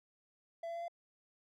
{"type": "tone with pitch steps", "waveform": "triangle", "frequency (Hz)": [670, 675.4, 680.9, 686.5], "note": ["E5", "E5", "F5", "F5"], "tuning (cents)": [28, 42, -44, -30], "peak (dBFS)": -37, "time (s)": [0.63, 0.882], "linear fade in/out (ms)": 5, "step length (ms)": 63, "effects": []}